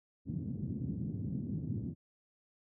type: band-pass noise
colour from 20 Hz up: pink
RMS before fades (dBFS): -38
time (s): 0.25-1.95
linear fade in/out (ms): 50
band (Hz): 100 to 250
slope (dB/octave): 24
effects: none